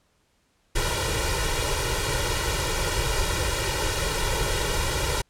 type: noise with comb filter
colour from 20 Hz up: pink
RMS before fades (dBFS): -25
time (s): 0.75-5.22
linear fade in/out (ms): 10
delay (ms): 2.1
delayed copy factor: +1
effects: pink hiss -67 dBFS RMS until 5.29 s + low-pass 10000 Hz 12 dB/octave